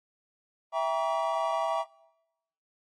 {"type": "chord", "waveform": "triangle", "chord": "E diminished seventh", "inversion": "none", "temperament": "just", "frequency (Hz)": [659.3, 791.1, 949.3, 1139.2], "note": ["E5", "G5", "Bb5", "Db6"], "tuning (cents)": [0, 16, 31, 47], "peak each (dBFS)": [-27, -31, -30, -31], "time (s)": [0.72, 1.85], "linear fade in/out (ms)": 50, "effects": ["noise-tail reverb RT60 0.9 s tail -23 dB re dry", "AAC 32 kbps"]}